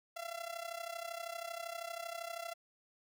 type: tone with amplitude modulation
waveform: sawtooth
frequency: 678 Hz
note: E5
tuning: 49 cents sharp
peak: -34 dBFS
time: 0.16-2.54 s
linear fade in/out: 10 ms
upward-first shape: sine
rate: 32.7 Hz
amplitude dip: 80%
effects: none